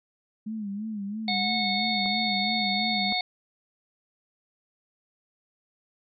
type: tone with vibrato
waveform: sine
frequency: 209.3 Hz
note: G#3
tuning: 14 cents sharp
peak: -30 dBFS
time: 0.46-3.13 s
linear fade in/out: 10 ms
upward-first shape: sine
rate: 3 Hz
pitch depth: 100 cents each way
type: harmonic tone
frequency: 731 Hz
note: F#5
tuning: 21 cents flat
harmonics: 1 / 3 / 5 / 6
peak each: -30 / -30 / -30 / -30 dBFS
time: 1.28-3.21 s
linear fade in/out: 2 ms
type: clicks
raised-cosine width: 1 ms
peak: -26 dBFS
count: 2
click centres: 2.059 / 3.124 s
effects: none